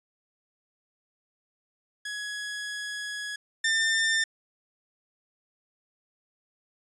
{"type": "tone pair in turn", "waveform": "sawtooth", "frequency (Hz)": [1676, 1797.8], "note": ["G#6", "A6"], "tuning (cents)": [15, 37], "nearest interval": "minor second", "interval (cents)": 122, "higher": "second", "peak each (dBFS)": [-29, -19], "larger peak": "second", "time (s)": [[2.05, 3.36], [3.64, 4.24]], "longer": "first", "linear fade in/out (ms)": 5, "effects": ["resampled to 22050 Hz"]}